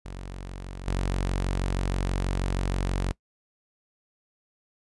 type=tone with level steps; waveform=sawtooth; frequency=46.25 Hz; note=F#1; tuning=in tune; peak=-32 / -21 dBFS; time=0.05-3.12 s; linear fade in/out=10 ms; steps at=0.87 s; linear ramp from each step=5 ms; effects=noise-tail reverb RT60 0.1 s tail -22 dB re dry + resampled to 24000 Hz